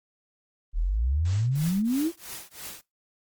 sine exponential sweep, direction up, 36.68 to 349.2 Hz, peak -22 dBFS, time 0.73-2.12 s, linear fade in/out 50 ms
white noise with tremolo, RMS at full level -37 dBFS, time 1.25-2.81 s, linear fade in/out 2 ms, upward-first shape triangle, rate 3 Hz, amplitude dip 100%
effects noise-tail reverb RT60 0.2 s tail -22 dB re dry + Opus 24 kbps

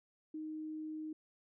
sine tone, 311 Hz, D#4, 1 cent flat, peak -40 dBFS, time 0.34-1.13 s, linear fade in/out 5 ms, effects none

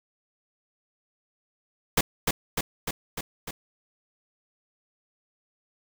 pink noise with echo, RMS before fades -21 dBFS, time 1.97-2.01 s, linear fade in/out 5 ms, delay 300 ms, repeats 5, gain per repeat -3 dB, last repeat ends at 3.51 s, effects none

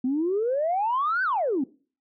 sine exponential two-way sweep, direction up then down, 246.3 to 1568 to 246.3 Hz, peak -21 dBFS, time 0.04-1.64 s, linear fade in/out 5 ms, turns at 1.23 s, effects noise-tail reverb RT60 0.4 s tail -21 dB re dry + tanh soft clip ceiling -17 dBFS

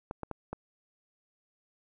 clicks, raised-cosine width 1 ms, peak -22 dBFS, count 4, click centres 0.111 / 0.233 / 0.313 / 0.53 s, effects none

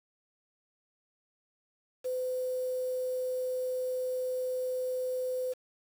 sine tone with quantisation, 508 Hz, B4, 49 cents sharp, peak -30 dBFS, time 2.04-5.54 s, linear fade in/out 20 ms, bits 8, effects none

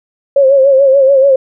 sine tone with vibrato, 543 Hz, C#5, 36 cents flat, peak -4 dBFS, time 0.36-1.36 s, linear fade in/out 5 ms, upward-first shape sine, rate 6.9 Hz, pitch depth 63 cents each way, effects none

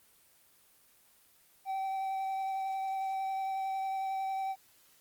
triangle tone with vibrato, 771 Hz, G5, 29 cents flat, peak -30 dBFS, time 1.65-4.56 s, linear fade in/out 50 ms, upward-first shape sine, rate 11 Hz, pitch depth 11 cents each way, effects white hiss -64 dBFS RMS until 5 s + Opus 24 kbps

